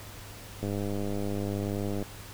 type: click train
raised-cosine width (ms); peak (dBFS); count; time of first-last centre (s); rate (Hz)
2; -20; 142; 0.63-2.026; 101
effects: added 102 Hz sine -47 dBFS peak until 2.33 s + pink hiss -46 dBFS RMS until 2.33 s